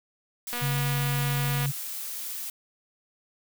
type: noise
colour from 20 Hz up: blue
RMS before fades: -35 dBFS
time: 0.47-2.5 s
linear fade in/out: 2 ms
type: click train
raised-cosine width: 0.3 ms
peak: -18 dBFS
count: 274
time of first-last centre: 0.53-1.658 s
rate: 242 Hz
type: tone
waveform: sine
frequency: 138.59 Hz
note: C#3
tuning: in tune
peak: -25 dBFS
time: 0.61-1.72 s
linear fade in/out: 20 ms
effects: none